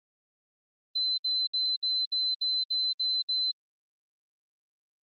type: tone bursts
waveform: sine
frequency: 4055 Hz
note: B7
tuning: 45 cents sharp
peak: -25 dBFS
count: 9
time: 0.95-3.516 s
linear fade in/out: 10 ms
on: 230 ms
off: 62 ms
effects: Opus 32 kbps